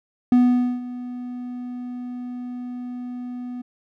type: tone with ADSR envelope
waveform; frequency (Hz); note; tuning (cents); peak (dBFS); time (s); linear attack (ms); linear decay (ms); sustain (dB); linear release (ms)
triangle; 246.9; B3; 0; -9; 0.32-3.62; 3; 480; -18; 10
effects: none